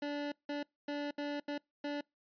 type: tone bursts at uneven times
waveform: 25% pulse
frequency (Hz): 290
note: D4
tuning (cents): -22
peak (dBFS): -32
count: 6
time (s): 0.02-0.32 / 0.49-0.63 / 0.88-1.11 / 1.18-1.4 / 1.48-1.58 / 1.84-2.01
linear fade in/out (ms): 5
effects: noise-tail reverb RT60 0.2 s tail -25 dB re dry + resampled to 11025 Hz